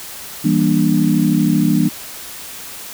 sine chord, E half-diminished seventh, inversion none, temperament just, 164.81 / 197.78 / 237.3 / 296.7 Hz, E3 / G3 / Bb3 / D4, 0 / +16 / +31 / +18 cents, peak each -17 dBFS, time 0.44-1.89 s, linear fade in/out 10 ms, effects white hiss -32 dBFS RMS until 2.93 s

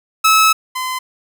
sawtooth tone pair in turn, 1297 / 1025.7 Hz, E6 / C6, -28 / -35 cents, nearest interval major third, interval 407 cents, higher first, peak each -5 / -16 dBFS, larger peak first, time 0.24-0.53 / 0.75-0.99 s, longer first, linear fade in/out 10 ms, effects none

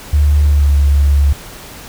sine tone with pitch glide, 73.42 to 71 Hz, D2 to C#2, 0 to +42 cents, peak -7 dBFS, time 0.13-1.33 s, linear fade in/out 5 ms, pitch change -58 cents, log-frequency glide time 0.45-0.71 s, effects pink hiss -33 dBFS RMS until 1.88 s

